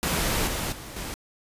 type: noise with level steps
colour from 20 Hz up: pink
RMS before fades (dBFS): -25 / -29 / -40 / -34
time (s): 0.03-1.14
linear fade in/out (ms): 0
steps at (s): 0.47 / 0.72 / 0.96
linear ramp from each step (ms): 5
effects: resampled to 32000 Hz